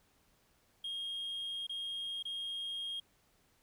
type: tone with dropouts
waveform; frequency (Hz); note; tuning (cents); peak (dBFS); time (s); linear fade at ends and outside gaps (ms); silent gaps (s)
triangle; 3245; G#7; -41; -35; 0.84-3; 5; 1.668-1.694 / 2.227-2.252
effects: tanh soft clip ceiling -32 dBFS + pink hiss -71 dBFS RMS until 3.62 s